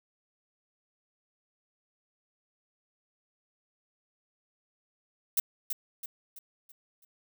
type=noise with echo; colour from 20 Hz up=violet; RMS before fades=-25 dBFS; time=5.37-5.4 s; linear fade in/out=5 ms; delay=330 ms; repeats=5; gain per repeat=-7 dB; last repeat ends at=7.05 s; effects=none